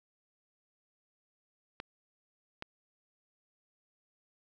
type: clicks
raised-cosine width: 0.3 ms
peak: -23 dBFS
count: 2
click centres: 1.801 / 2.624 s
effects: none